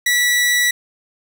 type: tone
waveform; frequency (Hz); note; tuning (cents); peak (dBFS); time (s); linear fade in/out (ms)
sawtooth; 1951; B6; -22; -10; 0.06-0.71; 5
effects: none